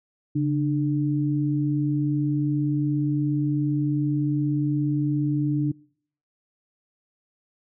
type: tone pair together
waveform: sine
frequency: 141.28 / 298.6 Hz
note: C#3 / D4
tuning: +33 / +29 cents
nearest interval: octave + minor second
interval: 1296 cents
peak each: -23 dBFS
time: 0.35-5.72 s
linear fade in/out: 10 ms
effects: noise-tail reverb RT60 0.6 s tail -26 dB re dry